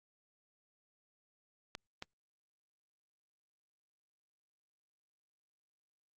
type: clicks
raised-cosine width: 0.2 ms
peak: -24 dBFS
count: 2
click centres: 1.751 / 2.024 s
effects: Opus 48 kbps